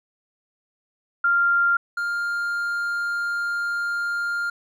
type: tone pair in turn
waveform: sine / triangle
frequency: 1393 / 1401.9 Hz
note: F6 / F6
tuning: -5 / +6 cents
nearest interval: unison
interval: 11 cents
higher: second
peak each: -16 / -21 dBFS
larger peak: first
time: 1.24-1.77 / 1.97-4.5 s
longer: second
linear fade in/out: 5 ms
effects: none